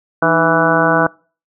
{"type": "harmonic tone with a mistuned harmonic", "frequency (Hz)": 164.81, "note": "E3", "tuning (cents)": 0, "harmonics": [1, 2, 3, 4, 5, 6, 7, 8, 9], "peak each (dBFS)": [-21, -19, -19, -16, -21, -21, -20, -22, -16], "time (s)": [0.22, 1.07], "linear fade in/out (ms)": 5, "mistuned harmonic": 2, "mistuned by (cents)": -89, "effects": ["noise-tail reverb RT60 0.4 s tail -26 dB re dry"]}